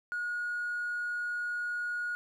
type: tone with hard clipping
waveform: sine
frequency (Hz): 1445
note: F#6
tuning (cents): -41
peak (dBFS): -32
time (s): 0.12-2.15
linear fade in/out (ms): 0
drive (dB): 1
effects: none